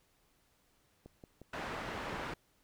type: click train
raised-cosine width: 2 ms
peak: -37 dBFS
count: 8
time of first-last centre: 1.06-2.308 s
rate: 5.61 Hz
type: low-pass noise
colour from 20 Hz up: white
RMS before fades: -41 dBFS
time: 1.53-2.34 s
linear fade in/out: 5 ms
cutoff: 1500 Hz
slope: 12 dB/octave
effects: pink hiss -72 dBFS RMS until 2.63 s